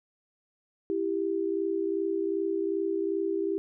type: tone pair together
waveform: sine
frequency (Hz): 331 / 393.6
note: E4 / G4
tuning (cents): +7 / +7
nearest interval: minor third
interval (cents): 300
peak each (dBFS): -30 / -28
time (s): 0.9-3.58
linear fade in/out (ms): 0
effects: none